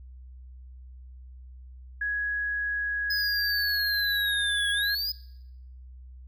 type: tone with pitch glide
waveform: sine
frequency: 1668 to 1648.8 Hz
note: G#6 to G#6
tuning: +7 to -13 cents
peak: -26 dBFS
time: 2.01-4.95 s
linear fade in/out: 5 ms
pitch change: -20 cents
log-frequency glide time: 2.39-4.72 s
type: linear two-way sweep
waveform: square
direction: down then up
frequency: 5060 to 3322 to 5060 Hz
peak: -28 dBFS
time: 3.1-5.12 s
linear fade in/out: 5 ms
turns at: 4.71 s
effects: noise-tail reverb RT60 0.8 s tail -20 dB re dry + added 63 Hz sine -43 dBFS peak until 6.27 s